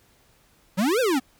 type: exponential two-way sweep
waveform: square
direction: up then down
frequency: 173.5 to 541 to 242 Hz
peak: -20 dBFS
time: 0.77-1.2 s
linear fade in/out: 20 ms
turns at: 1 s
effects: pink hiss -60 dBFS RMS until 1.39 s